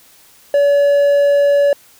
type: tone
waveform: triangle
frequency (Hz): 570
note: C#5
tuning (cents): +48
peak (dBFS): -7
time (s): 0.54-1.73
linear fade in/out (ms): 2
effects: white hiss -47 dBFS RMS until 1.99 s